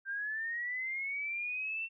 sine linear sweep, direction up, 1568 to 2707 Hz, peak -34 dBFS, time 0.05-1.89 s, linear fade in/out 50 ms, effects none

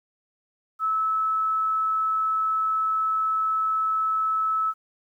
sine tone, 1302 Hz, E6, 22 cents flat, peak -21 dBFS, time 0.79-4.74 s, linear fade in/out 50 ms, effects 10-bit

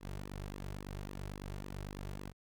sawtooth tone with flanger, 49 Hz, G1, in tune, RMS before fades -44 dBFS, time 0-2.33 s, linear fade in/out 50 ms, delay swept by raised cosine 1.3 to 4.1 ms, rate 3.6 Hz, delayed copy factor -0.75, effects none

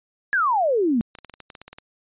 sine exponential sweep, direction down, 1716 to 215.7 Hz, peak -17 dBFS, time 0.33-1.01 s, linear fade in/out 0 ms
clicks, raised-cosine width 0.2 ms, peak -22 dBFS, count 12, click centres 1.152 / 1.187 / 1.247 / 1.297 / 1.339 / 1.403 / 1.502 / 1.552 / 1.616 / 1.68 / 1.73 / 1.785 s
effects resampled to 8000 Hz

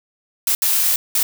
blue noise bursts at uneven times, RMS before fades -17 dBFS, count 3, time 0.47-0.55 / 0.62-0.96 / 1.15-1.23 s, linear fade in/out 2 ms, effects none

